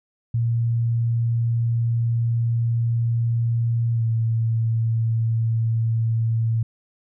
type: tone with pitch glide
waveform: sine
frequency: 116.54 to 113.62 Hz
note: A#2 to A#2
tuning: 0 to -44 cents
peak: -18 dBFS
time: 0.34-6.63 s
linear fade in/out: 5 ms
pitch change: -44 cents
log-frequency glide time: 3.93-4.04 s
effects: none